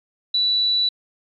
sine tone, 3951 Hz, B7, in tune, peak -16 dBFS, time 0.34-0.89 s, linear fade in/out 5 ms, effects MP3 96 kbps

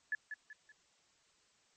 sine tone with echo, 1718 Hz, A6, 42 cents flat, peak -32 dBFS, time 0.12-0.15 s, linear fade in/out 2 ms, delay 190 ms, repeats 3, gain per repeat -8 dB, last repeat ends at 0.72 s, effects white hiss -71 dBFS RMS until 1.76 s + MP3 32 kbps

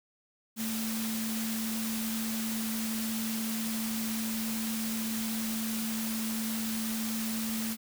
sine tone in noise, 222.4 Hz, A3, 19 cents sharp, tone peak -32 dBFS, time 0.56-7.77 s, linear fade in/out 50 ms, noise white, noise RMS -37 dBFS, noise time 0.56-7.77 s, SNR +2 dB, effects none

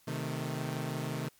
sawtooth chord, A diminished, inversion first, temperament equal with one note detuned, 129.76 / 155.56 / 220 Hz, C3 / Eb3 / A3, -14 / 0 / 0 cents, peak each -33 / -33 / -37 dBFS, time 0.07-1.29 s, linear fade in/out 10 ms, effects white hiss -65 dBFS RMS until 1.39 s + MP3 96 kbps

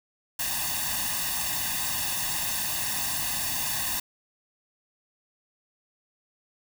white noise with comb filter, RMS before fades -29 dBFS, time 0.39-4 s, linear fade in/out 5 ms, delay 1.1 ms, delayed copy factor +1, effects none

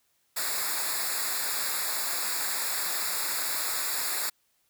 white noise with comb filter, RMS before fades -30 dBFS, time 0.36-4.3 s, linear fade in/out 10 ms, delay 0.33 ms, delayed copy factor -0.95, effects white hiss -71 dBFS RMS until 4.69 s

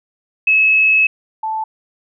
sine tone pair in turn, 2584 / 877.1 Hz, E7 / A5, -35 / -6 cents, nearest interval octave + perfect fifth, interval 1871 cents, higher first, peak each -9 / -18 dBFS, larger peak first, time 0.47-1.07 / 1.43-1.64 s, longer first, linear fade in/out 5 ms, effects none

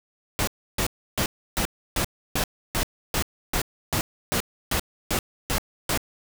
pink noise bursts, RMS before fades -24 dBFS, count 15, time 0.39-5.975 s, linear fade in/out 0 ms, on 83 ms, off 310 ms, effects none

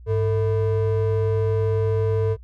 triangle ring-modulated tone, 274 Hz, C#4, 20 cents flat, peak -13 dBFS, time 0.06-2.37 s, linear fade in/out 50 ms, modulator 172 Hz, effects noise-tail reverb RT60 0.1 s tail -23 dB re dry + added 60 Hz sine -40 dBFS peak until 2.43 s

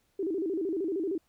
sine tone with vibrato, 354.8 Hz, F4, 27 cents sharp, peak -28 dBFS, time 0.19-1.18 s, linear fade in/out 5 ms, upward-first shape square, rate 13 Hz, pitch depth 170 cents each way, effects pink hiss -72 dBFS RMS until 1.28 s

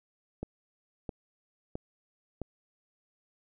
click train, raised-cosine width 2 ms, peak -22 dBFS, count 4, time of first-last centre 0.43-2.417 s, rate 1.51 Hz, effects none

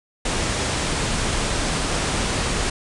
pink low-pass noise, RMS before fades -23 dBFS, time 0.25-2.7 s, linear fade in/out 5 ms, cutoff 9800 Hz, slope 96 dB/octave, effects none

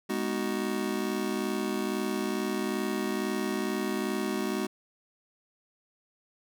square chord, G# minor seventh, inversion none, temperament just, 207.7 / 249.2 / 311.5 / 373.8 Hz, G#3 / B3 / D#4 / F#4, 0 / +16 / +2 / +18 cents, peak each -34 / -36 / -36 / -34 dBFS, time 0.09-4.67 s, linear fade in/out 10 ms, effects none

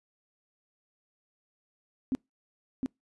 sine tone with echo, 261.6 Hz, C4, in tune, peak -25 dBFS, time 2.12-2.15 s, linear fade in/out 0 ms, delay 710 ms, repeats 1, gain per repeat -2 dB, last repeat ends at 2.86 s, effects noise-tail reverb RT60 0.2 s tail -26 dB re dry + resampled to 24000 Hz

